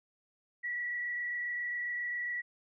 sine tone with frequency modulation, 1939 Hz, B6, 32 cents flat, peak -33 dBFS, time 0.63-2.42 s, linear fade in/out 20 ms, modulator 27.4 Hz, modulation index 1.1, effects none

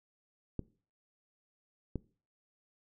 clicks, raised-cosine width 3 ms, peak -22 dBFS, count 2, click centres 0.593 / 1.957 s, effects noise-tail reverb RT60 0.4 s tail -21 dB re dry

